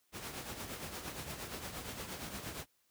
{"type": "noise with tremolo", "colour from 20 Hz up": "pink", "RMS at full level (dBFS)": -41, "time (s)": [0.12, 2.66], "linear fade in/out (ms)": 50, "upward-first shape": "triangle", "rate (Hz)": 8.6, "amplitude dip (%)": 60, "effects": ["white hiss -75 dBFS RMS until 2.9 s", "high-pass 60 Hz 12 dB/octave"]}